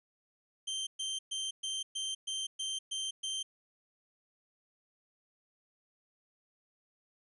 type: tone bursts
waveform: sawtooth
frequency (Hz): 3136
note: G7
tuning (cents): 0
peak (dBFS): -31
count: 9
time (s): 0.67-3.43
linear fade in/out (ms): 10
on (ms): 200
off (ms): 120
effects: resampled to 24000 Hz